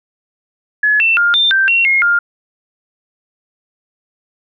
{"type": "tone with pitch steps", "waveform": "sine", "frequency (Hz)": [1700, 2680, 1408, 3589, 1564, 2734, 2149, 1406], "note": ["G#6", "E7", "F6", "A7", "G6", "F7", "C7", "F6"], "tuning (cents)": [40, 28, 14, 34, -4, -37, 46, 11], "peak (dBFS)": -9, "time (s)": [0.83, 2.19], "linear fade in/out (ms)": 5, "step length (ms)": 170, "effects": []}